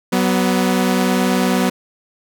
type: tone pair together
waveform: sawtooth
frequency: 187.55 / 246.9 Hz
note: F#3 / B3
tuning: +24 / 0 cents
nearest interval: perfect fourth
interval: 476 cents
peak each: -13 dBFS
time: 0.12-1.7 s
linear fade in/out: 10 ms
effects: none